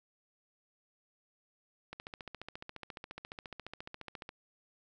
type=click train; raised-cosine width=0.3 ms; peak=-27 dBFS; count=35; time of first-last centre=1.93-4.291 s; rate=14.4 Hz; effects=none